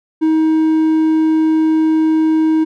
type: tone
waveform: triangle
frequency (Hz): 316.4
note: D#4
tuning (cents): +29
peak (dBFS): -8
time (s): 0.21-2.65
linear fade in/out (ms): 20
effects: none